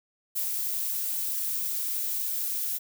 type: noise with ADSR envelope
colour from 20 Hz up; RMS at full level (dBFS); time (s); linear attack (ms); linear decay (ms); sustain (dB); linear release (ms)
violet; -28; 0.35-2.79; 18; 96; -2; 26
effects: none